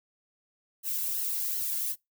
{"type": "noise with flanger", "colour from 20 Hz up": "violet", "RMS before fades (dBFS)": -31, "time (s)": [0.83, 1.96], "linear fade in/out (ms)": 50, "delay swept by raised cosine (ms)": [0.83, 1.67], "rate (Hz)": 2.7, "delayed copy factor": -0.65, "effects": ["noise-tail reverb RT60 0.2 s tail -25 dB re dry"]}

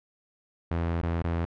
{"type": "tone with dropouts", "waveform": "sawtooth", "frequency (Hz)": 84.1, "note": "E2", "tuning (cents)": 35, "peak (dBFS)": -22, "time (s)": [0.71, 1.45], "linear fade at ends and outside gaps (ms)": 0, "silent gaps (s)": [[1.013, 1.032], [1.222, 1.242]], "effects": ["low-pass 2000 Hz 12 dB/octave"]}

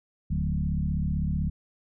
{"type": "tone with frequency modulation", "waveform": "sine", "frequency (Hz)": 116.2, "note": "A#2", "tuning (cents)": -5, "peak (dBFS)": -24, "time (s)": [0.3, 1.5], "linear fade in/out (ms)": 10, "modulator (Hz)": 35.8, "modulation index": 2.3, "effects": []}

